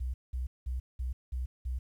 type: tone bursts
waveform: sine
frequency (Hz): 62.9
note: B1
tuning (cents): +32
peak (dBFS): -31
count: 6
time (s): 0-1.79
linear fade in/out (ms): 10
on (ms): 140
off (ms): 190
effects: 11-bit